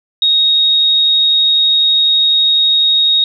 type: tone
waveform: sine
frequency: 3752 Hz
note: A#7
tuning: 11 cents sharp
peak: -8 dBFS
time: 0.22-3.24 s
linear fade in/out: 2 ms
effects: none